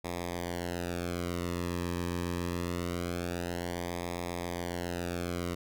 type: tone with flanger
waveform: sawtooth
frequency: 87.31 Hz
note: F2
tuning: in tune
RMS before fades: -35 dBFS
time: 0.04-5.55 s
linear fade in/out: 10 ms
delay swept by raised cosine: 0.68 to 1.42 ms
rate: 0.24 Hz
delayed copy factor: -0.95
effects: none